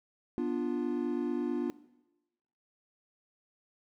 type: chord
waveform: triangle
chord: B diminished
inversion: none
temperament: equal with one note detuned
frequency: 244.5 / 293.7 / 349.2 Hz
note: B3 / D4 / F4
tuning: -17 / 0 / 0 cents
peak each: -32 dBFS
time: 0.38-1.7 s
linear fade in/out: 0 ms
effects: noise-tail reverb RT60 1.0 s tail -19 dB re dry